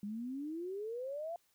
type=exponential sweep; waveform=sine; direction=up; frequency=199.1 to 698.5 Hz; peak=-38 dBFS; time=0.03-1.36 s; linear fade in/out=2 ms; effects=white hiss -74 dBFS RMS until 1.54 s